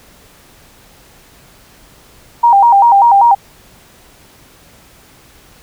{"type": "tone with vibrato", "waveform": "sine", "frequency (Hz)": 866, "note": "A5", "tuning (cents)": -28, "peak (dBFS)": -4, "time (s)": [2.43, 3.35], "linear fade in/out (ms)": 10, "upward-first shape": "square", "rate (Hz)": 5.1, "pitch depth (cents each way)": 150, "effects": ["pink hiss -44 dBFS RMS until 5.62 s"]}